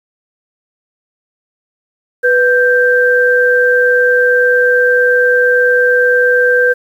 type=tone pair together; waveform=sine; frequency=493.9 / 1572.2 Hz; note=B4 / G6; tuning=0 / +5 cents; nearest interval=octave + minor sixth; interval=2005 cents; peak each=-10 dBFS; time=2.23-6.74 s; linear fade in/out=20 ms; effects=7-bit